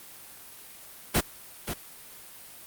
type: noise with echo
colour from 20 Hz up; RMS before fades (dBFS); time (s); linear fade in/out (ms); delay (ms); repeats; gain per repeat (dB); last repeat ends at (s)
pink; -23; 1.14-1.21; 10; 530; 1; -9; 1.74
effects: white hiss -47 dBFS RMS until 2.66 s + Opus 32 kbps